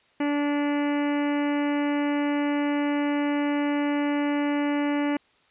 harmonic tone, 290 Hz, D4, 22 cents flat, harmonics 1 / 2 / 3 / 4 / 5 / 6 / 7 / 8 / 9 / 10, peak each -23 / -32 / -34 / -40 / -41 / -40 / -39 / -41 / -47 / -44 dBFS, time 0.2-5.17 s, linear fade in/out 5 ms, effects white hiss -62 dBFS RMS until 5.5 s + resampled to 8000 Hz

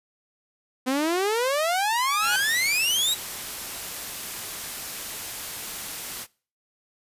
sawtooth exponential sweep, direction up, 250.6 to 3945 Hz, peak -18 dBFS, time 0.86-3.15 s, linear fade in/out 20 ms
15% pulse tone with exponential growth, 830.6 Hz, G#5, in tune, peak -18 dBFS, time 1.67-2.36 s, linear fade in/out 2 ms, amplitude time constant 150 ms
white noise, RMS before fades -34 dBFS, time 2.2-6.27 s, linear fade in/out 50 ms
effects noise-tail reverb RT60 0.4 s tail -23 dB re dry + resampled to 32000 Hz

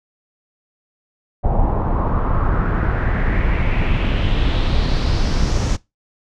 brown noise with low-pass filter sweep, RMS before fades -17 dBFS, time 1.43-5.77 s, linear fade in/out 20 ms, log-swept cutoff 780 to 6500 Hz, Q 3.2, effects noise-tail reverb RT60 0.2 s tail -20 dB re dry

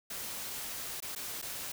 white noise with dropouts, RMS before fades -40 dBFS, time 0.1-1.72 s, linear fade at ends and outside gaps 5 ms, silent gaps 1.004-1.023 / 1.151-1.16 / 1.417-1.424 s, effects none

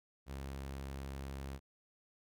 sawtooth tone, 68 Hz, C#2, 33 cents flat, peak -38 dBFS, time 0.26-1.6 s, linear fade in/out 50 ms, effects none

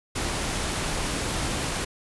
pink noise, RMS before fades -28 dBFS, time 0.15-1.85 s, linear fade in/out 10 ms, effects resampled to 24000 Hz

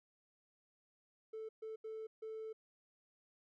triangle tone bursts at uneven times, 440 Hz, A4, in tune, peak -40 dBFS, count 4, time 1.33-1.49 / 1.62-1.76 / 1.84-2.07 / 2.22-2.53 s, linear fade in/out 10 ms, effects tanh soft clip ceiling -39 dBFS

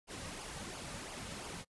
pink noise with flanger, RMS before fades -45 dBFS, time 0.07-1.65 s, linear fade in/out 50 ms, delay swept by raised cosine 0.5 to 3 ms, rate 2.9 Hz, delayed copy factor -0.55, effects noise-tail reverb RT60 0.1 s tail -25 dB re dry + resampled to 24000 Hz

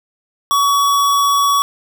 square tone, 1129 Hz, C#6, 31 cents sharp, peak -12 dBFS, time 0.51-1.62 s, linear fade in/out 0 ms, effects none

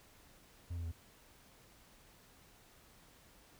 triangle tone with pitch steps, 86.3 / 84.48 / 82.69 Hz, F2 / E2 / E2, -20 / +43 / +6 cents, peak -36 dBFS, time 0.7-0.919 s, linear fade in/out 10 ms, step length 73 ms, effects pink hiss -63 dBFS RMS until 3.59 s

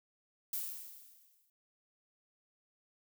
violet noise with exponential decay, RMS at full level -36 dBFS, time 0.53-1.5 s, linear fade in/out 2 ms, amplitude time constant 210 ms, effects none

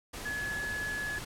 sine tone in noise, 1700 Hz, G#6, 40 cents sharp, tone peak -33 dBFS, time 0.25-1.19 s, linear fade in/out 10 ms, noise pink, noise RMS -41 dBFS, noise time 0.13-1.25 s, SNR +5 dB, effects low-pass 12000 Hz 12 dB/octave

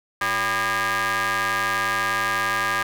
sawtooth ring-modulated tone, 211.4 Hz, G#3, 31 cents sharp, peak -14 dBFS, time 0.21-2.83 s, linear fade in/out 5 ms, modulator 1420 Hz, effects none

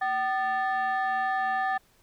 sine tone cluster, 765 / 1216 / 1757 Hz, G5 / D#6 / A6, -42 / -40 / -3 cents, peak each -25 / -32 / -29 dBFS, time 0.01-1.78 s, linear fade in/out 10 ms, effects tanh soft clip ceiling -20 dBFS + pink hiss -63 dBFS RMS until 2.02 s

